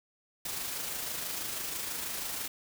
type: noise with amplitude modulation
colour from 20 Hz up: white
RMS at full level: -35 dBFS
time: 0.45-2.48 s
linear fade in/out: 5 ms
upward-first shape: sine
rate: 26.1 Hz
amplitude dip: 35%
effects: none